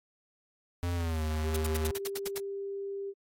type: tone with pitch glide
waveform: square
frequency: 87.31 to 77.78 Hz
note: F2 to D#2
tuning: 0 to 0 cents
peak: -30 dBFS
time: 0.83-1.91 s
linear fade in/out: 0 ms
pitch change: -200 cents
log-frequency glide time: 0.94-1.22 s
type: tone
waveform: sine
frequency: 396.2 Hz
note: G4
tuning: 18 cents sharp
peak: -34 dBFS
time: 1.43-3.14 s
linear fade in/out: 50 ms
type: noise bursts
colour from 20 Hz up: white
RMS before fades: -36 dBFS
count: 9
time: 1.54-2.382 s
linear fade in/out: 5 ms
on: 26 ms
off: 76 ms
effects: AAC 48 kbps